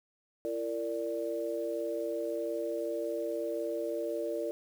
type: tone cluster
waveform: sine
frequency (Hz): 337.6 / 459.4 / 585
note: E4 / A#4 / D5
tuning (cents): +41 / -25 / -7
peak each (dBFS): -37 / -36 / -35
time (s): 0.45-4.51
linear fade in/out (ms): 0
effects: 9-bit